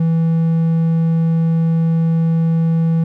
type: tone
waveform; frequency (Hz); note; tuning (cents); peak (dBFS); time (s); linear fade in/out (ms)
triangle; 164.1; E3; -8; -10; 0-3.04; 5
effects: none